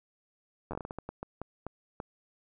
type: slowing click train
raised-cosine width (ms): 1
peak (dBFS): -23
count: 14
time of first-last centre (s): 0.71-2.002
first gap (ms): 10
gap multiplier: 1.34
effects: none